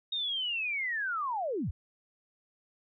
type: linear sweep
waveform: sine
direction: down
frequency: 3736 to 50.5 Hz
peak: -30 dBFS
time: 0.12-1.71 s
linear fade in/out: 5 ms
effects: none